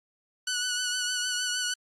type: tone with vibrato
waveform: 10% pulse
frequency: 1480 Hz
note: F#6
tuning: in tune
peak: -18 dBFS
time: 0.47-1.74 s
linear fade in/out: 5 ms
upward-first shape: triangle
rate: 6.5 Hz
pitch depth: 34 cents each way
effects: low-pass 9000 Hz 12 dB/octave + Opus 48 kbps